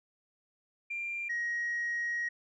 sine tone pair in turn, 2381 / 1889.8 Hz, D7 / A#6, +23 / +23 cents, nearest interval major third, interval 400 cents, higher first, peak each -33 / -29 dBFS, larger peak second, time 0.9-1.29 / 1.29-2.29 s, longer second, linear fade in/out 10 ms, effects tanh soft clip ceiling -28 dBFS

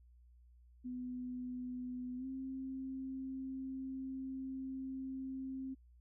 sine tone with pitch glide, 250 to 264.4 Hz, B3 to C4, +21 to +18 cents, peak -40 dBFS, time 0.84-5.75 s, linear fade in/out 20 ms, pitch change +97 cents, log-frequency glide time 2.17-2.26 s, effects added 60 Hz sine -60 dBFS peak until 6 s

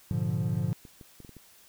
triangle chord, G# diminished seventh, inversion none, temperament equal with one note detuned, 103.83 / 120.72 / 146.83 / 174.61 Hz, G#2 / B2 / D3 / F3, 0 / -39 / 0 / 0 cents, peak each -30 dBFS, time 0.11-0.73 s, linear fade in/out 0 ms
clicks, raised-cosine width 3 ms, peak -34 dBFS, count 8, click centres 0.558 / 0.596 / 0.852 / 1.012 / 1.203 / 1.248 / 1.293 / 1.367 s
effects white hiss -57 dBFS RMS until 1.68 s

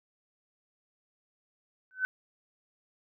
sine tone with exponential growth, 1516 Hz, F#6, 42 cents sharp, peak -22 dBFS, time 1.91-2.05 s, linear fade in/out 0 ms, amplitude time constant 29 ms, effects none

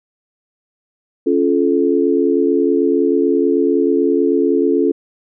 sine chord, Db augmented, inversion none, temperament just, 277.2 / 346.5 / 433.1 Hz, Db4 / F4 / A4, 0 / -14 / -27 cents, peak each -16 dBFS, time 1.26-4.92 s, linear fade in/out 10 ms, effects none

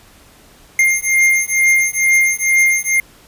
square beating tone pair, 2114 / 2116.2 Hz, C7 / C7, +17 / +19 cents, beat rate 2.2 Hz, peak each -15 dBFS, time 0.79-3 s, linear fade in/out 2 ms, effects pink hiss -46 dBFS RMS until 3.27 s + resampled to 32000 Hz

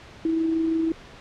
sine tone with amplitude modulation, 325 Hz, E4, 24 cents flat, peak -19 dBFS, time 0.25-0.92 s, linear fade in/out 2 ms, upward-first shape sine, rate 25.9 Hz, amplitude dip 30%, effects pink hiss -45 dBFS RMS until 1.2 s + low-pass 4000 Hz 12 dB/octave

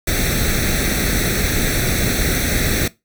pink noise with comb filter, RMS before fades -18 dBFS, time 0.07-2.88 s, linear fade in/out 5 ms, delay 0.5 ms, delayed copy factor +0.8, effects noise-tail reverb RT60 0.2 s tail -19 dB re dry

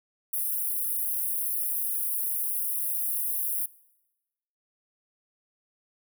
white high-pass noise, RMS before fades -29 dBFS, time 0.33-3.66 s, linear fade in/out 5 ms, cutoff 9600 Hz, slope 96 dB/octave, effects noise-tail reverb RT60 1.0 s tail -22 dB re dry

